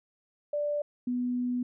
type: tone pair in turn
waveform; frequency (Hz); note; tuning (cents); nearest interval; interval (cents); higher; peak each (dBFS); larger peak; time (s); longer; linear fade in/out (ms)
sine; 587.3 / 246.9; D5 / B3; 0 / 0; octave + minor third; 1500; first; -27; neither; 0.53-0.82 / 1.07-1.63; second; 5
effects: none